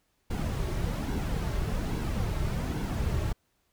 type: noise with flanger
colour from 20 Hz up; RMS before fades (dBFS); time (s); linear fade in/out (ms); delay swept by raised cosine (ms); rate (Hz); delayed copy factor
brown; -30; 0.3-3.33; 10; 1.6 to 4.1; 1.2; -0.5
effects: pink hiss -73 dBFS RMS until 3.72 s